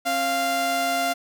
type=tone pair together; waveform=sawtooth; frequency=268.6 / 695 Hz; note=C4 / F5; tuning=+46 / -9 cents; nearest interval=octave + major third; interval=1645 cents; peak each=-27 / -18 dBFS; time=0.05-1.14 s; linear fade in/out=20 ms; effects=none